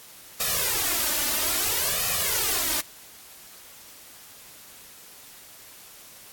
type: noise with flanger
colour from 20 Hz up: white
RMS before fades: -25 dBFS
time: 0.4-2.81 s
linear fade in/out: 5 ms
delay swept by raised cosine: 1.6 to 3.4 ms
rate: 0.6 Hz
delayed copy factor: +0.9
effects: white hiss -47 dBFS RMS until 6.32 s + AAC 64 kbps